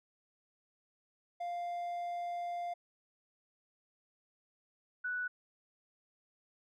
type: tone pair in turn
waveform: triangle / sine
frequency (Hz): 698.5 / 1480.1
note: F5 / F#6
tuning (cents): 0 / 0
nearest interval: octave + minor second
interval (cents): 1300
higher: second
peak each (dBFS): -34 / -34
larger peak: neither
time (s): 1.4-2.74 / 5.04-5.28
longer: first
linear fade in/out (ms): 10
effects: none